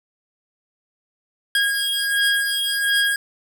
25% pulse beating tone pair, 1634 / 1635.4 Hz, G#6 / G#6, -29 / -27 cents, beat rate 1.4 Hz, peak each -17 / -18 dBFS, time 1.55-3.16 s, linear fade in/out 2 ms, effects none

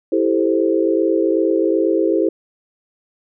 sine chord, A minor seventh, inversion second, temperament equal, 329.6 / 392 / 440 / 523.3 Hz, E4 / G4 / A4 / C5, 0 / 0 / 0 / 0 cents, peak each -17 / -19 / -21 / -21 dBFS, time 0.12-2.29 s, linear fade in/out 5 ms, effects none

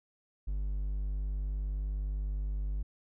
triangle tone, 49.82 Hz, G1, 29 cents sharp, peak -29 dBFS, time 0.47-2.83 s, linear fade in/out 10 ms, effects none

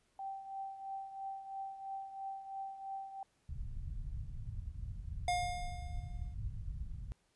sine tone with tremolo, 779 Hz, G5, 11 cents flat, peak -38 dBFS, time 0.19-3.23 s, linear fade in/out 2 ms, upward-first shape triangle, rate 3 Hz, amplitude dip 70%
pink low-pass noise, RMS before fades -42 dBFS, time 3.49-7.12 s, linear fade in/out 0 ms, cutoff 120 Hz, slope 24 dB/octave
square tone with exponential decay, 712 Hz, F5, 33 cents sharp, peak -30 dBFS, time 5.28-6.34 s, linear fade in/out 2 ms, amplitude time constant 230 ms
effects pink hiss -75 dBFS RMS until 7.35 s + resampled to 24000 Hz

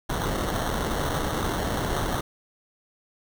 pink noise with sample-and-hold, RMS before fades -27 dBFS, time 0.09-2.21 s, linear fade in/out 10 ms, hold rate 2450 Hz, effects none

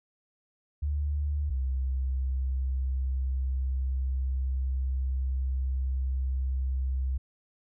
sine tone pair in turn, 73 / 65.36 Hz, D2 / C2, -10 / -1 cents, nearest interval major second, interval 191 cents, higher first, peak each -26 / -26 dBFS, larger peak neither, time 0.82-1.5 / 1.5-7.18 s, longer second, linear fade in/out 10 ms, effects none

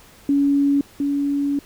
sine tone pair in turn, 281.9 / 283.4 Hz, C#4 / C#4, +29 / +38 cents, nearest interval unison, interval 9 cents, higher second, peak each -14 / -18 dBFS, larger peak first, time 0.29-0.81 / 1-1.59 s, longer second, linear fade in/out 2 ms, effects pink hiss -48 dBFS RMS until 1.65 s

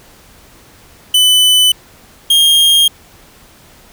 45% pulse tone pair in turn, 3000 / 3229 Hz, F#7 / G#7, +23 / -49 cents, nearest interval minor second, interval 128 cents, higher second, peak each -6 dBFS, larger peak neither, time 1.14-1.72 / 2.3-2.88 s, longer neither, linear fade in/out 5 ms, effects pink hiss -43 dBFS RMS until 3.92 s

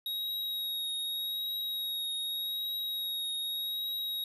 square tone with vibrato, 3785 Hz, A#7, 26 cents sharp, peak -33 dBFS, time 0.06-4.24 s, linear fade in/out 2 ms, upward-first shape triangle, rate 0.84 Hz, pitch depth 20 cents each way, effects none

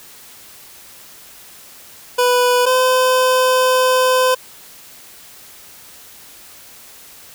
25% pulse tone pair in turn, 493.9 / 511 Hz, B4 / C5, 0 / -41 cents, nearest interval minor second, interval 59 cents, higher second, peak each -8 dBFS, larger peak neither, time 2.18-2.66 / 2.66-4.35 s, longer second, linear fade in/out 10 ms, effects white hiss -41 dBFS RMS until 7.34 s

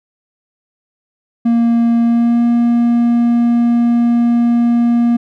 triangle tone with pitch glide, 233.3 to 236.7 Hz, A#3 to A#3, +2 to +27 cents, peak -7 dBFS, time 1.45-5.17 s, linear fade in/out 10 ms, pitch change +25 cents, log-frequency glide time 2.03-2.44 s, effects none

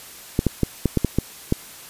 clicks, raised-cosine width 3 ms, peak -4 dBFS, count 8, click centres 0.391 / 0.467 / 0.633 / 0.857 / 0.973 / 1.047 / 1.186 / 1.524 s, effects white hiss -41 dBFS RMS until 1.89 s + resampled to 32000 Hz

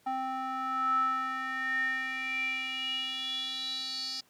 square tone with band-pass filter sweep, 261.6 Hz, C4, in tune, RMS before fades -33 dBFS, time 0.06-4.21 s, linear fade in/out 10 ms, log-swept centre 910 to 4800 Hz, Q 9.5, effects pink hiss -65 dBFS RMS until 4.29 s + high-pass 150 Hz 12 dB/octave

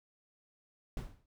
brown noise with exponential decay, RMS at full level -35 dBFS, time 0.97-1.26 s, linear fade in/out 2 ms, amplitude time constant 62 ms, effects none

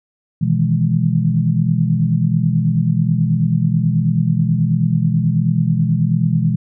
sine chord, E major seventh, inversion second, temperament equal, 123.47 / 155.56 / 164.81 / 207.7 Hz, B2 / D#3 / E3 / G#3, 0 / 0 / 0 / 0 cents, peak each -18 / -20 / -16 / -21 dBFS, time 0.41-6.56 s, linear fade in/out 10 ms, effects none

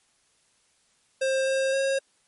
square tone with pitch steps, 531 / 534 / 542 Hz, C5 / C5 / C#5, +25 / +35 / -39 cents, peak -23 dBFS, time 1.21-1.99 s, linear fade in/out 10 ms, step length 260 ms, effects white hiss -66 dBFS RMS until 2.27 s + MP3 48 kbps

